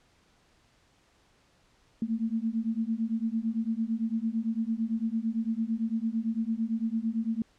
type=beating tone pair; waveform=sine; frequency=220.9 / 229.8 Hz; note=A3 / A#3; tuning=+7 / -25 cents; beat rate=8.9 Hz; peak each=-30 dBFS; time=2.02-7.42 s; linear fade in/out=2 ms; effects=pink hiss -65 dBFS RMS until 7.58 s + low-pass 7000 Hz 12 dB/octave